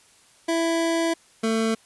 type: tone pair in turn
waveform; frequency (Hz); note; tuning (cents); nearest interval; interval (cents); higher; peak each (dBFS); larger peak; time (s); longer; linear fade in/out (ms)
25% pulse; 331.3 / 223.6; E4 / A3; +9 / +28; perfect fifth; 681; first; -17; neither; 0.48-1.14 / 1.43-1.75; first; 10
effects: white hiss -56 dBFS RMS until 1.85 s + resampled to 24000 Hz